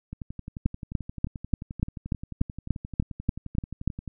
two click trains, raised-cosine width 5 ms, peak -23 / -10 dBFS, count 46 / 12, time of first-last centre 0.13-4.077 / 0.66-3.876 s, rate 11.4 / 3.42 Hz, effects none

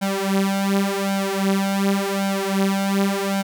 sawtooth tone with flanger, 196 Hz, G3, in tune, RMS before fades -21 dBFS, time 0.01-3.43 s, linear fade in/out 20 ms, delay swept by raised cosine 1.3 to 6.5 ms, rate 0.89 Hz, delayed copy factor +0.9, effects none

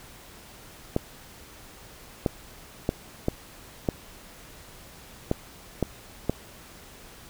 clicks, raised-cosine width 2 ms, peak -9 dBFS, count 8, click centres 0.964 / 2.262 / 2.891 / 3.284 / 3.888 / 5.314 / 5.827 / 6.296 s, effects pink hiss -48 dBFS RMS until 7.29 s

